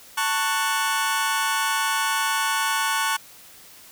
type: chord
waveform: sawtooth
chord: F# minor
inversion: first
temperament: just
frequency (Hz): 888 / 1110 / 1480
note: A5 / C#6 / F#6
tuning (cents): +16 / +2 / 0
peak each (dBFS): -22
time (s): 0.17-3.17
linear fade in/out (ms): 10
effects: white hiss -47 dBFS RMS until 3.91 s